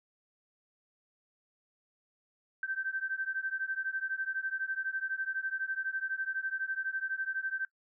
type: beating tone pair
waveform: sine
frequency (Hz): 1550 / 1562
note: G6 / G6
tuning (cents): -20 / -7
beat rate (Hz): 12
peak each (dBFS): -35 / -36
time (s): 2.63-7.65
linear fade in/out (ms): 2
effects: noise-tail reverb RT60 0.1 s tail -21 dB re dry